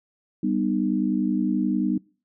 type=chord; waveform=sine; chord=G augmented; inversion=none; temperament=equal with one note detuned; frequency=196 / 246.9 / 306 Hz; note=G3 / B3 / D#4; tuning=0 / 0 / -29 cents; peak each=-25 dBFS; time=0.43-1.98 s; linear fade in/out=5 ms; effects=noise-tail reverb RT60 0.4 s tail -25 dB re dry